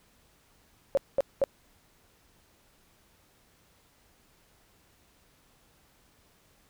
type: tone bursts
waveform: sine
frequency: 550 Hz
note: C#5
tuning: 14 cents flat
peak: -20 dBFS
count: 3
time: 0.95-1.439 s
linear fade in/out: 0 ms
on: 23 ms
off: 210 ms
effects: pink hiss -64 dBFS RMS until 6.69 s